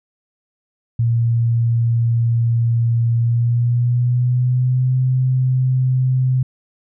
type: tone with pitch glide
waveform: sine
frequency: 116.7 to 128.74 Hz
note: A#2 to C3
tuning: +2 to -28 cents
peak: -13 dBFS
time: 0.99-6.43 s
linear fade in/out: 5 ms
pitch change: +170 cents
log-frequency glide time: 3.16-4.97 s
effects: none